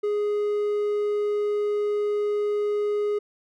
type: tone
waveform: triangle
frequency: 415.3 Hz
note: G#4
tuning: in tune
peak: -20 dBFS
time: 0.03-3.19 s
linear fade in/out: 10 ms
effects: none